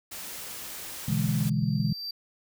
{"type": "noise", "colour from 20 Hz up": "white", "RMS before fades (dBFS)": -39, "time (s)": [0.11, 1.5], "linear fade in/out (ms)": 10}
{"type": "tone with exponential growth", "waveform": "triangle", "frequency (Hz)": 4676, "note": "D8", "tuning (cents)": -8, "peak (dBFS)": -30, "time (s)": [1, 2.11], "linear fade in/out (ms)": 5, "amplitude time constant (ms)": 240}
{"type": "chord", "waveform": "sine", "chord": "E dominant seventh", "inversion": "second", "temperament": "equal", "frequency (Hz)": [123.47, 146.83, 164.81, 207.7], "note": ["B2", "D3", "E3", "G#3"], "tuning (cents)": [0, 0, 0, 0], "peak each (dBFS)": -29, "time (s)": [1.08, 1.93], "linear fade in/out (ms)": 5}
{"type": "click train", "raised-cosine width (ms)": 5, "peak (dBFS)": -33, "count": 5, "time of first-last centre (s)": [1.11, 1.8], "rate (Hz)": 5.8}
{"effects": []}